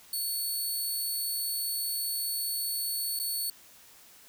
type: tone with dropouts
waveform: 5% pulse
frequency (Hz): 4435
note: C#8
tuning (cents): 0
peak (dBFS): -23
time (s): 0.13-3.5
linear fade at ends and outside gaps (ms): 2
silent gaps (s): 3.191-3.198
effects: white hiss -55 dBFS RMS until 4.28 s